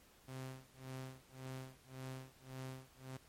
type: tone with tremolo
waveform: sawtooth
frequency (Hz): 130.81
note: C3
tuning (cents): 0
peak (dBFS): -40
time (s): 0.28-3.17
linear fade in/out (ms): 5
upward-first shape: sine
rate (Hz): 1.8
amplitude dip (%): 100
effects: pink hiss -66 dBFS RMS until 3.28 s + MP3 64 kbps